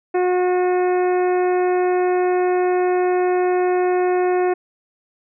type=harmonic tone; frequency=362.5 Hz; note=F#4; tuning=35 cents flat; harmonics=1 / 2 / 3 / 4 / 5 / 6 / 7; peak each=-16 / -22 / -32 / -34 / -34 / -38 / -39 dBFS; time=0.14-4.54 s; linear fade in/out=10 ms; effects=none